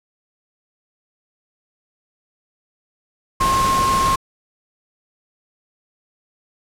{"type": "tone in noise", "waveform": "sine", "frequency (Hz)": 1069, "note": "C6", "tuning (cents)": 37, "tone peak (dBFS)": -15, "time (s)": [3.4, 4.16], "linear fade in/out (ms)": 10, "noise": "pink", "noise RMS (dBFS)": -23, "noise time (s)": [3.4, 4.16], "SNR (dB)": 5, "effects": ["low-pass 11000 Hz 12 dB/octave"]}